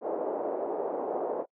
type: band-pass noise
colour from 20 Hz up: pink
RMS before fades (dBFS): -32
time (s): 0.01-1.46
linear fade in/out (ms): 50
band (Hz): 380 to 730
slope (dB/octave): 24
effects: noise-tail reverb RT60 0.1 s tail -25 dB re dry